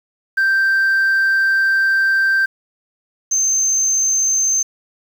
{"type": "tone pair in turn", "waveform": "sine", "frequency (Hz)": [1568, 6272], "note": ["G6", "G8"], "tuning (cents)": [0, 0], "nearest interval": "2 octaves", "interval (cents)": 2400, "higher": "second", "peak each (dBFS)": [-10, -12], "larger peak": "first", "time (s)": [[0.37, 2.46], [3.31, 4.63]], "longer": "first", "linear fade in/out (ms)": 10, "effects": ["tanh soft clip ceiling -11 dBFS", "7-bit"]}